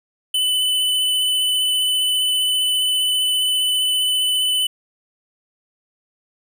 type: tone with vibrato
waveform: square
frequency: 3006 Hz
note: F#7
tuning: 27 cents sharp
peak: -17 dBFS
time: 0.34-4.67 s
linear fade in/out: 5 ms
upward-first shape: triangle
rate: 15 Hz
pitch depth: 19 cents each way
effects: 9-bit